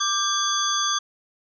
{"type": "tone cluster", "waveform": "sine", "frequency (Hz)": [1184, 1584, 3388, 4720, 6230], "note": ["D6", "G6", "G#7", "D8", "G8"], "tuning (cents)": [14, 18, 34, 8, -12], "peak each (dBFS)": [-25, -32, -25, -32, -27], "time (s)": [0, 0.99], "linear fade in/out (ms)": 10, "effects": []}